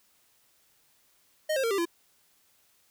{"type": "tone with pitch steps", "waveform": "square", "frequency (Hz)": [620, 533.5, 459.1, 395.1, 340], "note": ["D#5", "C5", "A#4", "G4", "F4"], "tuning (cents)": [-6, 34, -26, 14, -46], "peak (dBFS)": -26, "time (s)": [1.49, 1.855], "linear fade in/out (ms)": 10, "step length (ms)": 73, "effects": ["white hiss -66 dBFS RMS until 2.9 s"]}